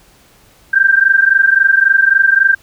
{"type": "tone pair together", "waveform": "sine", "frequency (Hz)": [1568, 1591.7], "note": ["G6", "G6"], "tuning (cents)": [0, 26], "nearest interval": "unison", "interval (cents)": 26, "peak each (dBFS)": -10, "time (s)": [0.73, 2.55], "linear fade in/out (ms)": 10, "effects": ["pink hiss -48 dBFS RMS until 2.62 s"]}